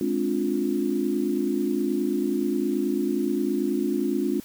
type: chord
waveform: sine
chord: D half-diminished seventh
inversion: second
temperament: just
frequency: 211.4 / 264.3 / 293.7 / 352.4 Hz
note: Ab3 / C4 / D4 / F4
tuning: +31 / +18 / 0 / +16 cents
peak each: -29 / -28 / -27 / -27 dBFS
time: 0.01-4.4 s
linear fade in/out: 2 ms
effects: white hiss -48 dBFS RMS until 4.44 s